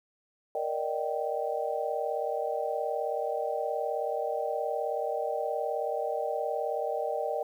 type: chord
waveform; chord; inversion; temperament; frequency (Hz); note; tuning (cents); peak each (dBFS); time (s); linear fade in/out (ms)
sine; Eb major seventh; second; just; 466.7 / 583.4 / 622.3 / 777.8; Bb4 / D5 / Eb5 / G5; +2 / -12 / 0 / -14; -34; 0.55-7.43; 2
effects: 10-bit